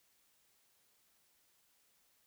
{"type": "silence", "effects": ["white hiss -73 dBFS RMS until 2.26 s"]}